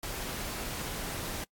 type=noise; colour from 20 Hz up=pink; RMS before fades=-37 dBFS; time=0.03-1.44 s; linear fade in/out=2 ms; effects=noise-tail reverb RT60 0.1 s tail -26 dB re dry + AAC 64 kbps